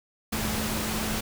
sine tone in noise, 216.7 Hz, A3, 26 cents flat, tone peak -33 dBFS, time 0.32-1.21 s, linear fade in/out 10 ms, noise pink, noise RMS -30 dBFS, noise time 0.32-1.21 s, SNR -6 dB, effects none

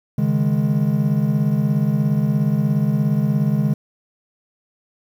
triangle chord, C# suspended second, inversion none, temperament equal, 138.59 / 155.56 / 207.7 Hz, C#3 / D#3 / G#3, 0 / 0 / 0 cents, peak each -18 dBFS, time 0.18-3.74 s, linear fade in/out 5 ms, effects 8-bit

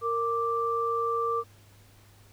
sine tone pair together, 462.4 / 1174.7 Hz, A#4 / D6, -14 / 0 cents, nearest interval octave + major third, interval 1614 cents, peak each -29 / -27 dBFS, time 0.01-1.44 s, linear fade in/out 50 ms, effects added 101 Hz sine -55 dBFS peak until 2.32 s + pink hiss -59 dBFS RMS until 2.32 s

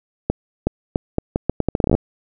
accelerating click train, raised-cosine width 2 ms, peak -3 dBFS, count 17, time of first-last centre 0.3-1.95 s, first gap 370 ms, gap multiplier 0.78, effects none

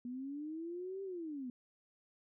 sine linear two-way sweep, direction up then down, 240 to 394.5 to 240 Hz, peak -40 dBFS, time 0.05-1.5 s, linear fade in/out 2 ms, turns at 1.03 s, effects none

